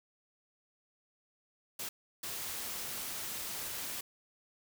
white noise bursts at uneven times, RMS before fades -40 dBFS, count 2, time 1.79-1.89 / 2.23-4.01 s, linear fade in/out 5 ms, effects none

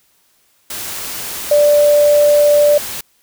sine tone in noise, 587.3 Hz, D5, in tune, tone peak -7 dBFS, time 1.51-2.78 s, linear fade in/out 5 ms, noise white, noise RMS -25 dBFS, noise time 0.7-3.01 s, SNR +15 dB, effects white hiss -57 dBFS RMS until 3.22 s

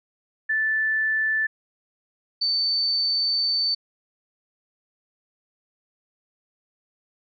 sine tone pair in turn, 1756 / 4541 Hz, A6 / C#8, -4 / +41 cents, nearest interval octave + major third, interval 1645 cents, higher second, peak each -20 dBFS, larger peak neither, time 0.49-1.47 / 2.41-3.75 s, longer second, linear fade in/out 10 ms, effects none

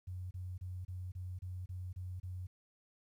sine tone bursts, 91.2 Hz, F#2, 24 cents flat, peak -40 dBFS, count 9, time 0.07-2.47 s, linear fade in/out 10 ms, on 240 ms, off 30 ms, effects 12-bit

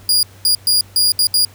sawtooth tone bursts at uneven times, 4853 Hz, D#8, 44 cents flat, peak -8 dBFS, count 6, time 0.09-0.23 / 0.45-0.55 / 0.67-0.81 / 0.96-1.12 / 1.19-1.27 / 1.34-1.45 s, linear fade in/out 2 ms, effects added 97 Hz sine -41 dBFS peak until 1.54 s + pink hiss -46 dBFS RMS until 1.54 s

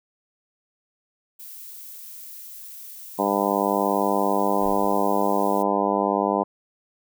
violet noise, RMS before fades -40 dBFS, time 1.39-5.63 s, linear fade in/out 10 ms
harmonic tone, 100.3 Hz, G2, 40 cents sharp, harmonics 2 / 3 / 4 / 5 / 6 / 7 / 8 / 9 / 10, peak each -28 / -28 / -28 / -28 / -28 / -28 / -28 / -28 / -28 dBFS, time 3.18-6.44 s, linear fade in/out 20 ms
brown noise with exponential decay, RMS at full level -41 dBFS, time 4.61-5.72 s, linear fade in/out 1 ms, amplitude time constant 240 ms
effects none

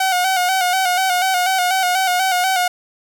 sawtooth tone with vibrato, 740 Hz, F#5, in tune, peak -11 dBFS, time 0-2.68 s, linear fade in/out 5 ms, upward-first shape square, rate 4.1 Hz, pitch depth 48 cents each way, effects none

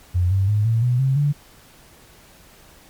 sine tone with pitch steps, 89.2 / 96.71 / 104.86 / 113.69 / 123.27 / 133.65 / 144.91 Hz, F2 / G2 / G#2 / A#2 / B2 / C3 / D3, +37 / -23 / +17 / -43 / -3 / +37 / -23 cents, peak -15 dBFS, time 0.14-1.33 s, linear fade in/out 20 ms, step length 170 ms, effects pink hiss -49 dBFS RMS until 2.89 s + MP3 96 kbps

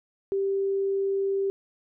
sine tone, 392 Hz, G4, in tune, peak -23 dBFS, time 0.32-1.5 s, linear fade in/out 0 ms, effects none

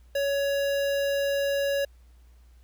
square tone with notch filter, 560 Hz, C#5, 18 cents sharp, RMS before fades -26 dBFS, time 0.15-1.85 s, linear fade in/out 5 ms, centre 8400 Hz, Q 1.6, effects added 60 Hz sine -51 dBFS peak until 2.63 s + pink hiss -67 dBFS RMS until 2.63 s

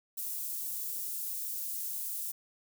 white high-pass noise, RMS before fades -37 dBFS, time 0.17-2.32 s, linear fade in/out 10 ms, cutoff 10000 Hz, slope 12 dB/octave, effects none

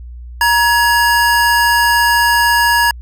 square tone pair together, 944 / 1682 Hz, A#5 / G#6, +22 / +22 cents, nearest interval minor seventh, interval 1000 cents, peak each -13 dBFS, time 0.41-2.91 s, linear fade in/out 2 ms, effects added 60 Hz sine -28 dBFS peak until 3.01 s

